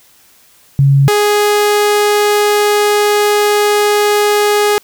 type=tone pair in turn; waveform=sine / sawtooth; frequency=138.59 / 415.3 Hz; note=C#3 / G#4; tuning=0 / 0 cents; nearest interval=octave + perfect fifth; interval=1900 cents; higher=second; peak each=-5 dBFS; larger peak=neither; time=0.79-1.08 / 1.08-4.78 s; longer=second; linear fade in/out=0 ms; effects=white hiss -47 dBFS RMS until 4.83 s